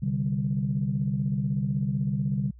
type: chord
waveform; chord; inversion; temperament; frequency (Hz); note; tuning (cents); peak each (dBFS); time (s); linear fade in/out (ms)
sine; C suspended second; none; equal; 130.81 / 146.83 / 196; C3 / D3 / G3; 0 / 0 / 0; -28; 0.02-2.51; 10
effects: tanh soft clip ceiling -15 dBFS + added 60 Hz sine -46 dBFS peak until 2.59 s